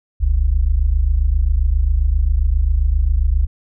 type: tone pair together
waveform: sine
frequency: 41.81 / 69.3 Hz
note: E1 / C#2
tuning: +25 / 0 cents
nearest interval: major sixth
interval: 875 cents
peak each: -15 dBFS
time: 0.2-3.47 s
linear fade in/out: 20 ms
effects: none